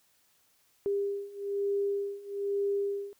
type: beating tone pair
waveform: sine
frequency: 400.3 / 401.4 Hz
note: G4 / G4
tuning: +36 / +41 cents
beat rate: 1.1 Hz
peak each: -33 / -31 dBFS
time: 0.86-3.13 s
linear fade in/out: 0 ms
effects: white hiss -68 dBFS RMS until 3.19 s